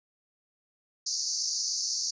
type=band-pass noise; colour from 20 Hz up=white; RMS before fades=-31 dBFS; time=1.06-2.11 s; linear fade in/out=10 ms; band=4500 to 6600 Hz; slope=96 dB/octave; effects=resampled to 16000 Hz